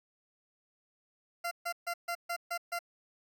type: tone bursts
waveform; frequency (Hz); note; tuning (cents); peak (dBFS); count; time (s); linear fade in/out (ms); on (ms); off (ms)
20% pulse; 690; F5; -21; -28; 7; 1.44-2.791; 10; 73; 140
effects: none